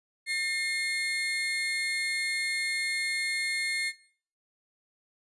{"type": "tone pair together", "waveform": "35% pulse", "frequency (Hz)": [1800, 2141], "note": ["A6", "C7"], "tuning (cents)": [39, 39], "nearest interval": "minor third", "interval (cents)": 300, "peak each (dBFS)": [-36, -26], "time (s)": [0.26, 3.93], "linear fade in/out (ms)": 50, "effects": ["noise-tail reverb RT60 0.5 s tail -17 dB re dry", "resampled to 24000 Hz"]}